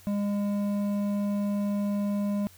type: tone with hard clipping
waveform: triangle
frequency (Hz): 203.5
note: G#3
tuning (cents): -35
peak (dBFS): -27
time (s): 0.07-2.47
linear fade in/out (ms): 0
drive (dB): 12
effects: added 92 Hz sine -56 dBFS peak until 2.57 s + white hiss -55 dBFS RMS until 2.57 s